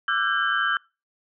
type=tone cluster; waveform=sine; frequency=1174 / 1347 / 1494 / 1603 / 3053 Hz; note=D6 / E6 / F#6 / G6 / G7; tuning=-1 / +37 / +16 / +38 / -46 cents; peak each=-30 / -26 / -28 / -24 / -32 dBFS; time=0.08-0.77 s; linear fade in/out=2 ms; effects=noise-tail reverb RT60 0.3 s tail -25 dB re dry